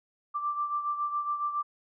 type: beating tone pair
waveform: sine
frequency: 1175 / 1182.2 Hz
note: D6 / D6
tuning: +1 / +11 cents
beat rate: 7.2 Hz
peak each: -29 / -36 dBFS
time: 0.34-1.63 s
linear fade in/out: 20 ms
effects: none